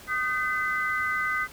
sine tone cluster, 1235 / 1533 / 2023 Hz, D#6 / G6 / B6, -13 / -39 / +41 cents, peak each -29 dBFS, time 0.07-1.48 s, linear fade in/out 50 ms, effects pink hiss -47 dBFS RMS until 1.52 s

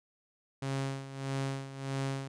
sawtooth tone with tremolo, 135.8 Hz, C#3, 35 cents flat, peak -27 dBFS, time 0.62-2.28 s, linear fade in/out 5 ms, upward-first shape sine, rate 1.6 Hz, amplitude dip 75%, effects resampled to 22050 Hz

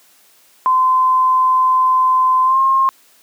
sine tone with pitch glide, 1030 to 1068.2 Hz, C6 to C6, -28 to +36 cents, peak -10 dBFS, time 0.66-2.89 s, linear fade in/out 0 ms, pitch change +64 cents, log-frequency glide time 2.44-2.59 s, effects white hiss -51 dBFS RMS until 3.22 s + high-pass 200 Hz 12 dB/octave

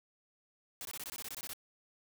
white noise bursts, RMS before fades -43 dBFS, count 12, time 0.81-1.533 s, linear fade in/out 0 ms, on 41 ms, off 21 ms, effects none

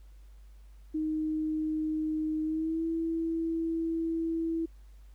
sine tone with pitch glide, 311.1 to 328.3 Hz, D#4 to E4, 0 to -7 cents, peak -28 dBFS, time 0.94-4.66 s, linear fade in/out 10 ms, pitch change +93 cents, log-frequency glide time 2.43-2.85 s, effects added 50 Hz sine -49 dBFS peak until 5.14 s + pink hiss -69 dBFS RMS until 5.14 s

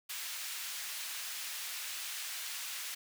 pink high-pass noise, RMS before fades -41 dBFS, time 0.09-2.95 s, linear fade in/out 10 ms, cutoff 2100 Hz, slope 12 dB/octave, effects none

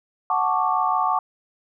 sine chord, D major seventh, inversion first, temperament equal, 740 / 880 / 1108.7 / 1174.7 Hz, F#5 / A5 / C#6 / D6, 0 / 0 / 0 / 0 cents, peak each -24 dBFS, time 0.3-1.19 s, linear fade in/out 2 ms, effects none

